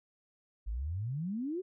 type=exponential sweep; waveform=sine; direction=up; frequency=48.56 to 389.4 Hz; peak=-33 dBFS; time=0.66-1.62 s; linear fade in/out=20 ms; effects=none